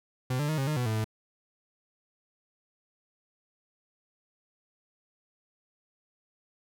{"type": "tone with pitch steps", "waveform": "40% pulse", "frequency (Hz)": [127.6, 147.3, 156, 134.8, 152.6, 123.9, 109.8, 109.1], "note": ["C3", "D3", "D#3", "C#3", "D#3", "B2", "A2", "A2"], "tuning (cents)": [-43, 6, 5, -48, -33, 6, -3, -14], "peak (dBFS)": -26, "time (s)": [0.3, 1.044], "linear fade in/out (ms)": 5, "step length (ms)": 93, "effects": []}